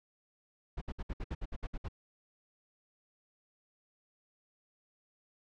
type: noise bursts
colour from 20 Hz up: brown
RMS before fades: -37 dBFS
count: 11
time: 0.77-1.885 s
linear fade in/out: 10 ms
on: 45 ms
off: 62 ms
effects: low-pass 4000 Hz 12 dB/octave